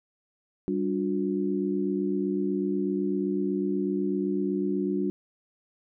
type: tone cluster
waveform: sine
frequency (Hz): 195.6 / 292.5 / 360.5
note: G3 / D4 / F#4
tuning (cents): -4 / -7 / -45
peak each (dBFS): -29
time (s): 0.68-5.1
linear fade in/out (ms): 0
effects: none